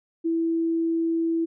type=tone; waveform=sine; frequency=330 Hz; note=E4; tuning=2 cents sharp; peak=-21 dBFS; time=0.24-1.46 s; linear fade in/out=20 ms; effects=none